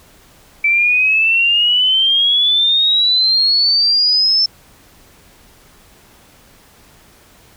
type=exponential sweep; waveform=sine; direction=up; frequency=2317 to 5340 Hz; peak=-10 dBFS; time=0.64-4.46 s; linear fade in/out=5 ms; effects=pink hiss -47 dBFS RMS until 7.56 s